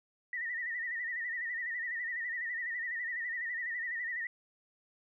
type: tone with vibrato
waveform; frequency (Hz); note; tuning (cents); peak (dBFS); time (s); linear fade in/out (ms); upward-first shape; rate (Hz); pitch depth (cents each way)
sine; 1900; A#6; +33; -34; 0.33-4.27; 2; sine; 12; 86
effects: none